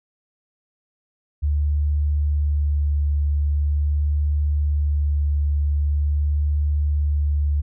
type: tone with vibrato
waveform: sine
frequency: 73.3 Hz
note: D2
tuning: 3 cents flat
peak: -17 dBFS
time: 1.42-7.62 s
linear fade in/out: 20 ms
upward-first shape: sine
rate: 0.43 Hz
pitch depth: 11 cents each way
effects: none